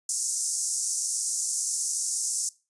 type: band-pass noise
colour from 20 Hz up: pink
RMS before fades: -29 dBFS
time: 0.09-2.49 s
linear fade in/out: 2 ms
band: 5800 to 10000 Hz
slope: 48 dB/octave
effects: noise-tail reverb RT60 0.3 s tail -21 dB re dry + resampled to 24000 Hz